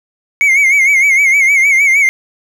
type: tone with vibrato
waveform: triangle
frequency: 2192 Hz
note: C#7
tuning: 20 cents flat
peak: -5 dBFS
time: 0.41-2.09 s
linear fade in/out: 0 ms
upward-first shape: sine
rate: 6.5 Hz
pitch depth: 86 cents each way
effects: none